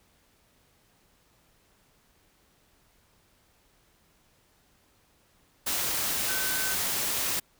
sine tone in noise, 1524 Hz, G6, 49 cents flat, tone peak -34 dBFS, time 6.28-6.75 s, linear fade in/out 10 ms, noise white, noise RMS -29 dBFS, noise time 5.66-7.4 s, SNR -8 dB, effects pink hiss -65 dBFS RMS until 7.59 s

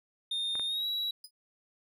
triangle tone with pitch glide, 3653 to 3893 Hz, A#7 to B7, -36 to -26 cents, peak -29 dBFS, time 0.31-1.11 s, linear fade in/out 5 ms, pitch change +110 cents, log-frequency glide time 0.66-0.86 s
clicks, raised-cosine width 0.5 ms, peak -28 dBFS, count 2, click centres 0.554 / 0.596 s
sawtooth tone with exponential decay, 4982 Hz, D#8, 1 cent sharp, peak -38 dBFS, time 1.24-1.31 s, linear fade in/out 5 ms, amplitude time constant 15 ms
effects none

